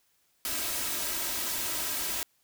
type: noise with comb filter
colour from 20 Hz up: white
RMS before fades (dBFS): -32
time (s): 0.45-2.23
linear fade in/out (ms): 0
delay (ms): 3.1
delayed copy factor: +0.55
effects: white hiss -70 dBFS RMS until 2.43 s